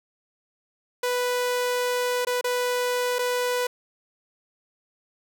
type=tone with dropouts; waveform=sawtooth; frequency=493.9 Hz; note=B4; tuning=in tune; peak=-19 dBFS; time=1.03-3.67 s; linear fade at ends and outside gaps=5 ms; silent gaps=2.25-2.269 / 2.412-2.442 / 3.186-3.19 s; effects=none